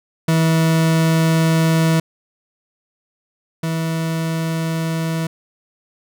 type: tone pair in turn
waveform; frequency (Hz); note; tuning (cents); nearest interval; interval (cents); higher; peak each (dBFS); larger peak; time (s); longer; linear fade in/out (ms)
40% pulse; 162.1 / 162.67; E3 / E3; -29 / -23; unison; 6; second; -12 / -18; first; 0.28-2 / 3.63-5.27; first; 5
effects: none